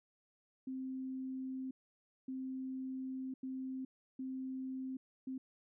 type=tone bursts at uneven times; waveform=sine; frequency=261.6 Hz; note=C4; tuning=in tune; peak=-39 dBFS; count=5; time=0.67-1.71 / 2.28-3.34 / 3.43-3.85 / 4.19-4.97 / 5.27-5.38 s; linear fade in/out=5 ms; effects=none